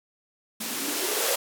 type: noise with band-pass filter sweep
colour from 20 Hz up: violet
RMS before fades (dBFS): -28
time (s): 0.6-1.36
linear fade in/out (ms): 10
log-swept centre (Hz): 210 to 530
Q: 6
effects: none